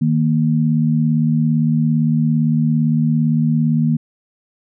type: tone pair together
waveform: sine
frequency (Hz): 155.56 / 233.2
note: D#3 / A#3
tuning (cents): 0 / +1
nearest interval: perfect fifth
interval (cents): 701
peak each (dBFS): -15 / -16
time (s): 0.01-3.97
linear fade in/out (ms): 10
effects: none